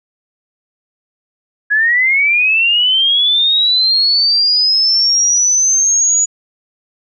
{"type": "linear sweep", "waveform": "sine", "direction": "up", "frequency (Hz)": [1661.2, 6870], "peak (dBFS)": -9, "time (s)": [1.7, 6.26], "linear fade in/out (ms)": 20, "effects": []}